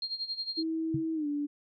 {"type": "tone with tremolo", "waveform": "sine", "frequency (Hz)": 4220, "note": "C8", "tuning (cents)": 14, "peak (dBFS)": -30, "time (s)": [0.02, 0.63], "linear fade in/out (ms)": 2, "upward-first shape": "sine", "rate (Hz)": 11, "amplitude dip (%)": 80}
{"type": "tone with pitch glide", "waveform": "sine", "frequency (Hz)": [322.7, 290.8], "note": ["E4", "D4"], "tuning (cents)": [-37, -17], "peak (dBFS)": -29, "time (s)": [0.57, 1.47], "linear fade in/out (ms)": 20, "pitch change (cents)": -180, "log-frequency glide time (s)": [1.14, 1.27]}
{"type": "tone with exponential decay", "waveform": "sine", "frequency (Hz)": 140.8, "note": "C#3", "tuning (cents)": 27, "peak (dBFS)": -25, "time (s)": [0.94, 1.06], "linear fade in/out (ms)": 5, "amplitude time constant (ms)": 24}
{"effects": []}